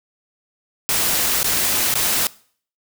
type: noise with dropouts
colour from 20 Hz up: white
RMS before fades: -19 dBFS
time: 0.89-2.27 s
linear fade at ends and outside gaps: 0 ms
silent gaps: 1.43-1.444 / 1.94-1.954 s
effects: noise-tail reverb RT60 0.5 s tail -21 dB re dry